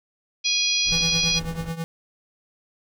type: harmonic tone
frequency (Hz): 825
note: G#5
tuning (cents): -12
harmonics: 3 / 4 / 5 / 6 / 7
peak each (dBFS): -26 / -26 / -26 / -26 / -26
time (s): 0.44-1.4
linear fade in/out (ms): 20
type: noise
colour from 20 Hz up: brown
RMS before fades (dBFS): -36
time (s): 0.84-1.74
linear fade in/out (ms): 50
type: tone with tremolo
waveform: square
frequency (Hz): 164.81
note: E3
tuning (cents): 0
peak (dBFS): -25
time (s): 0.92-1.84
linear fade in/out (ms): 0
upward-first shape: triangle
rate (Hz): 9.2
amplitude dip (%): 85
effects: none